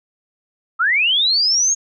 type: linear sweep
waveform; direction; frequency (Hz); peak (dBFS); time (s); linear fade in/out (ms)
sine; up; 1244.5 to 6645; -13; 0.79-1.75; 20
effects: none